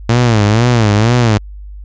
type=tone with vibrato; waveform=sawtooth; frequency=112.6 Hz; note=A2; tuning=40 cents sharp; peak=-4 dBFS; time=0.09-1.38 s; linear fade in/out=5 ms; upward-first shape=sine; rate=2.1 Hz; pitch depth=160 cents each way; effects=added 50 Hz sine -27 dBFS peak until 1.84 s + resampled to 16000 Hz